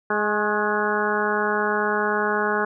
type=harmonic tone with a mistuned harmonic; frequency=209.3 Hz; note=G#3; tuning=14 cents sharp; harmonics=1 / 2 / 3 / 4 / 5 / 6 / 7 / 8; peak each=-30 / -25 / -31 / -28 / -28 / -31 / -26 / -30 dBFS; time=0.1-2.65 s; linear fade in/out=5 ms; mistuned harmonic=5; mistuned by=+44 cents; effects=none